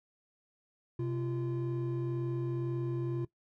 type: tone pair together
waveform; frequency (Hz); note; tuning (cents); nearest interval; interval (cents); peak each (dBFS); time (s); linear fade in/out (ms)
triangle; 128.6 / 343.8; C3 / F4; -30 / -27; octave + perfect fourth; 1703; -31 / -33; 0.99-3.25; 5
effects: noise-tail reverb RT60 0.1 s tail -19 dB re dry + tanh soft clip ceiling -22 dBFS